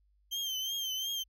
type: tone with vibrato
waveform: 35% pulse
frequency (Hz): 3136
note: G7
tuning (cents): 0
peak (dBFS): -31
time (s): 0.31-1.24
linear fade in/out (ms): 20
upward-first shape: triangle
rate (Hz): 2.8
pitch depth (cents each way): 73
effects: added 50 Hz sine -66 dBFS peak until 1.28 s